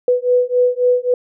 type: beating tone pair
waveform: sine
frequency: 493.4 / 497.1 Hz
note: B4 / B4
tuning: -2 / +11 cents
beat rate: 3.7 Hz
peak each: -15 dBFS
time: 0.08-1.14 s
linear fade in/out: 2 ms
effects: none